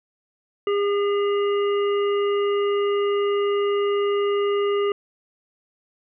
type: harmonic tone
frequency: 405.6 Hz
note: G#4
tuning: 41 cents flat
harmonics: 1 / 3 / 5 / 7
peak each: -19 / -29 / -37 / -36 dBFS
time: 0.67-4.92 s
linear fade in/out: 2 ms
effects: none